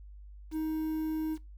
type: tone with quantisation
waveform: triangle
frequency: 314.1 Hz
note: D#4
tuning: 16 cents sharp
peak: -28 dBFS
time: 0.51-1.38 s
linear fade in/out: 50 ms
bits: 9
effects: noise-tail reverb RT60 0.2 s tail -20 dB re dry + added 50 Hz sine -46 dBFS peak until 1.57 s